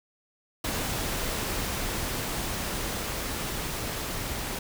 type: noise with level ramp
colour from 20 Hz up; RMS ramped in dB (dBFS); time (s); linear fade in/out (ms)
pink; -30 to -33; 0.64-4.59; 5
effects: none